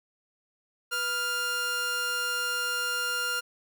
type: tone pair together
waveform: sawtooth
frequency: 493 / 1400 Hz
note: B4 / F6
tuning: -3 / +4 cents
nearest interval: octave + tritone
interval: 1807 cents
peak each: -36 / -24 dBFS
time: 0.91-3.41 s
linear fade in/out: 20 ms
effects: none